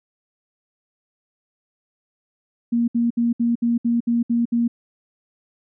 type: tone bursts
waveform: sine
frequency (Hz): 235.4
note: A#3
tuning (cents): +17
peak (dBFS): -16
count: 9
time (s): 2.72-4.68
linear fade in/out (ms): 10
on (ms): 160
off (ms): 65
effects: none